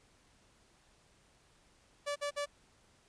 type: tone bursts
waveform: sawtooth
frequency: 578 Hz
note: D5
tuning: 28 cents flat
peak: -30 dBFS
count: 3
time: 2.06-2.46 s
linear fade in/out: 20 ms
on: 100 ms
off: 50 ms
effects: pink hiss -67 dBFS RMS until 3.08 s + resampled to 22050 Hz